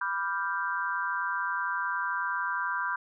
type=chord; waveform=sine; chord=G dominant seventh; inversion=first; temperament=equal; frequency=987.8 / 1174.7 / 1396.9 / 1568 Hz; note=B5 / D6 / F6 / G6; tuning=0 / 0 / 0 / 0 cents; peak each=-33 / -35 / -35 / -32 dBFS; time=0.01-2.96 s; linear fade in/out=5 ms; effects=none